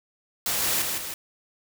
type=noise with echo; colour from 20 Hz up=white; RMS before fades=-26 dBFS; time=0.46-0.82 s; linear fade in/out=2 ms; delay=160 ms; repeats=2; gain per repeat=-4 dB; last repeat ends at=1.14 s; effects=none